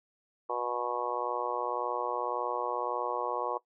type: harmonic tone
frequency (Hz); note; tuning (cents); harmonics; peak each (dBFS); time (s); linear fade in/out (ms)
121.8; B2; -24; 3 / 4 / 5 / 6 / 7 / 8 / 9; -40 / -36 / -39 / -40 / -38 / -38 / -37; 0.49-3.58; 10
effects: noise-tail reverb RT60 0.1 s tail -18 dB re dry